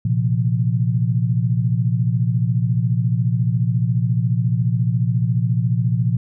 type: chord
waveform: sine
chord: Bb suspended second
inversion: none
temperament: equal with one note detuned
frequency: 116.54 / 130.81 / 170.82 Hz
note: Bb2 / C3 / F3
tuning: 0 / 0 / -38 cents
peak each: -18 / -21 / -22 dBFS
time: 0.05-6.17 s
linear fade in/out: 5 ms
effects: none